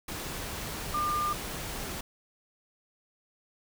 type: tone in noise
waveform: sine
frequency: 1200 Hz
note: D6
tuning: 37 cents sharp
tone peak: -27 dBFS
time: 0.94-1.33 s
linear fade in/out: 5 ms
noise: pink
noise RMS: -37 dBFS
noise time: 0.08-2.01 s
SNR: +7 dB
effects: none